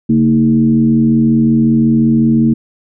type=tone with frequency modulation; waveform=sine; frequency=227.9 Hz; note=A#3; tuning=39 cents flat; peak=-7 dBFS; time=0.09-2.54 s; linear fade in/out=10 ms; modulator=85.5 Hz; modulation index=0.82; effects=none